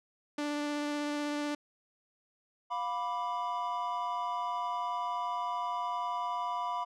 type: tone with vibrato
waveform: sawtooth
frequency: 293.7 Hz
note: D4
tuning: in tune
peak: -28 dBFS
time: 0.38-1.55 s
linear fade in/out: 5 ms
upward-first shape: sine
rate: 16 Hz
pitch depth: 9 cents each way
type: chord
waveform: triangle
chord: B diminished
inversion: second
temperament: equal with one note detuned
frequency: 707 / 987.8 / 1174.7 Hz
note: F5 / B5 / D6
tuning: +21 / 0 / 0 cents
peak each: -36 / -32 / -37 dBFS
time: 2.7-6.85 s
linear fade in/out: 20 ms
effects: low-pass 7000 Hz 12 dB/octave